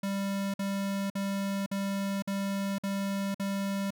square tone bursts, 197.2 Hz, G3, 11 cents sharp, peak -30 dBFS, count 7, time 0.03-3.906 s, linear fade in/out 5 ms, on 510 ms, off 51 ms, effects none

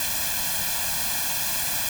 white noise with comb filter, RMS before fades -26 dBFS, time 0-1.89 s, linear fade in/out 2 ms, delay 1.2 ms, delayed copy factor +0.85, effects none

